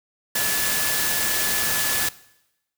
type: tone in noise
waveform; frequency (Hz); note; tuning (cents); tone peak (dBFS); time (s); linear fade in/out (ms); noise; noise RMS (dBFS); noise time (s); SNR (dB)
sine; 1723; A6; -37; -28; 0.35-2.09; 5; white; -23; 0.35-2.09; -8
effects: noise-tail reverb RT60 0.9 s tail -20 dB re dry